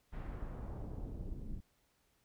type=noise with low-pass filter sweep; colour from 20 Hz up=brown; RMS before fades=-43 dBFS; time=0.12-1.61 s; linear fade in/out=20 ms; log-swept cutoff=2300 to 240 Hz; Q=1; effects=pink hiss -75 dBFS RMS until 2.24 s